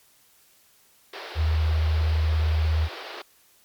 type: band-pass noise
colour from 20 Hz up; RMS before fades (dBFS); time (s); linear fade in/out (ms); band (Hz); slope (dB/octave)
pink; -38; 1.13-3.22; 5; 350 to 4900; 48
type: tone with vibrato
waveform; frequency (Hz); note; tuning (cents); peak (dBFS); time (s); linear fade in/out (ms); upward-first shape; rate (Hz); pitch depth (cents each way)
sine; 78.8; D#2; +23; -19; 1.35-2.89; 50; square; 17; 19
effects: white hiss -59 dBFS RMS until 3.64 s + MP3 96 kbps